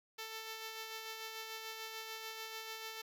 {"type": "tone with tremolo", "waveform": "5% pulse", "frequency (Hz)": 443.2, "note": "A4", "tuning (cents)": 13, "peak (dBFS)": -31, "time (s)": [0.18, 3.02], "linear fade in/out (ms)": 10, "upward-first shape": "sine", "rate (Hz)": 6.8, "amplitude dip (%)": 35, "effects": []}